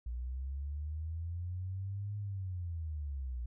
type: linear two-way sweep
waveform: sine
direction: up then down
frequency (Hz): 58.27 to 103.83 to 58.27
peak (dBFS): -36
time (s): 0.06-3.46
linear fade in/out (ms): 5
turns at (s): 2.17
effects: none